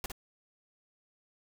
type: noise with echo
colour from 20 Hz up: pink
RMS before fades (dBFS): -37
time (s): 0.04-0.06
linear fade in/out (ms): 2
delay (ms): 58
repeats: 1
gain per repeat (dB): -4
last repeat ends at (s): 0.118
effects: none